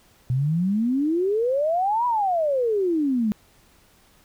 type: exponential two-way sweep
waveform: sine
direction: up then down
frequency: 122 to 996 to 204.2 Hz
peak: -19 dBFS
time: 0.3-3.32 s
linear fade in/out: 0 ms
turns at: 2.06 s
effects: pink hiss -57 dBFS RMS until 4.24 s